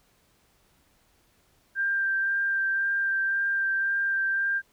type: tone with vibrato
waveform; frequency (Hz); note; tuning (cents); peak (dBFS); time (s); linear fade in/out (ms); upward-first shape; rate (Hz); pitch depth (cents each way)
sine; 1584; G6; +18; -23; 1.75-4.62; 50; sine; 1.9; 11
effects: pink hiss -65 dBFS RMS until 4.72 s